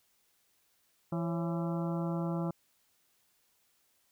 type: harmonic tone with a mistuned harmonic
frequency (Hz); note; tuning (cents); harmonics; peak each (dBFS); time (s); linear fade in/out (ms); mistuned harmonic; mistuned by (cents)
168.1; E3; +34; 1 / 2 / 3 / 4 / 5 / 6 / 7 / 8; -32 / -38 / -42 / -44 / -46 / -48 / -49 / -50; 1.12-2.51; 5; 3; +140
effects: white hiss -72 dBFS RMS until 4.11 s